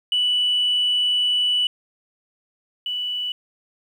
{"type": "tone pair in turn", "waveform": "sine", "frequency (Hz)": [2963, 2963], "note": ["F#7", "F#7"], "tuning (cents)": [2, 2], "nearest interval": "unison", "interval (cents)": 0, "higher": "neither", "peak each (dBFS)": [-16, -23], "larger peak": "first", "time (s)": [[0.12, 1.67], [2.86, 3.32]], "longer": "first", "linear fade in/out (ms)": 2, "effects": ["tanh soft clip ceiling -13 dBFS", "9-bit"]}